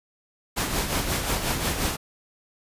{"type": "noise with tremolo", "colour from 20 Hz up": "pink", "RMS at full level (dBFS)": -24, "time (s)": [0.56, 1.97], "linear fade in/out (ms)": 20, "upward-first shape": "sine", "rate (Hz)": 5.6, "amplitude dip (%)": 50, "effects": ["resampled to 32000 Hz"]}